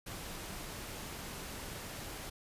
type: noise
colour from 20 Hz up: pink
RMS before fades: -44 dBFS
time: 0.06-2.3 s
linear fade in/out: 10 ms
effects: resampled to 32000 Hz